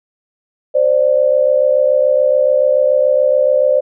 sine tone pair together, 523.3 / 590.3 Hz, C5 / D5, 0 / +9 cents, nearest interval major second, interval 209 cents, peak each -12 dBFS, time 0.74-3.81 s, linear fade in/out 20 ms, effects none

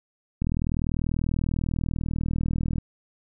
click train, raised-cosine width 5 ms, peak -14 dBFS, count 96, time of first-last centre 0.42-2.783 s, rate 40.2 Hz, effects none

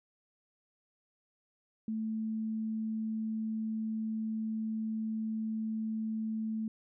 sine tone, 220 Hz, A3, in tune, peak -32 dBFS, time 1.88-6.68 s, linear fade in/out 2 ms, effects none

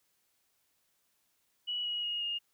sine tone with pitch steps, 2935 / 2903 / 2871 / 2840 Hz, F#7 / F#7 / F7 / F7, -15 / -34 / +47 / +28 cents, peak -32 dBFS, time 1.67-2.39 s, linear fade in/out 20 ms, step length 180 ms, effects white hiss -75 dBFS RMS until 2.53 s

